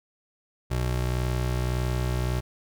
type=tone pair together; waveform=square; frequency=61.73 / 123.47 Hz; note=B1 / B2; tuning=0 / 0 cents; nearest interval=octave; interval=1200 cents; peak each=-28 dBFS; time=0.7-2.41 s; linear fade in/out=20 ms; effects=none